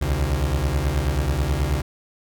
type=beating tone pair; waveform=30% pulse; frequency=65.41 / 74.71 Hz; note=C2 / D2; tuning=0 / +30 cents; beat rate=9.3 Hz; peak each=-20 dBFS; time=0.01-1.82 s; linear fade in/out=10 ms; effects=none